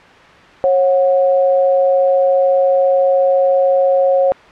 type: tone pair together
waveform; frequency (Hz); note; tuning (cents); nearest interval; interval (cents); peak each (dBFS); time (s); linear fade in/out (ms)
sine; 545 / 730.9; C#5 / F#5; -29 / -21; perfect fourth; 508; -10 / -18; 0.64-4.32; 0
effects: white hiss -40 dBFS RMS until 4.51 s + low-pass 2000 Hz 12 dB/octave